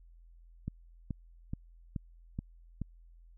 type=click train; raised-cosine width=5 ms; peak=-23 dBFS; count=6; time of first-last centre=0.68-2.817 s; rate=2.34 Hz; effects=added 42 Hz sine -54 dBFS peak until 3.37 s